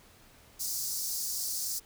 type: high-pass noise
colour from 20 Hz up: pink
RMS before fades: -34 dBFS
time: 0.59-1.8 s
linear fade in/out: 20 ms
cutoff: 4700 Hz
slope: 48 dB/octave
effects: pink hiss -58 dBFS RMS until 1.85 s